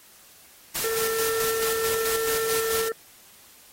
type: noise with tremolo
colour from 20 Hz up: white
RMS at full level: -28 dBFS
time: 0.75-2.89 s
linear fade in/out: 5 ms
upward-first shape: square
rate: 4.6 Hz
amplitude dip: 40%
type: harmonic tone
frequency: 449.5 Hz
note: A4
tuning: 37 cents sharp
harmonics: 1 / 3 / 4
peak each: -25 / -35 / -37 dBFS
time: 0.84-2.92 s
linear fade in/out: 2 ms
effects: white hiss -52 dBFS RMS until 3.72 s + AAC 48 kbps